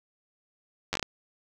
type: slowing click train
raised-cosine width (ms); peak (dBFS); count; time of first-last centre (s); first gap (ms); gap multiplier
0.2; -11; 6; 0.93-1.028; 10; 1.34
effects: none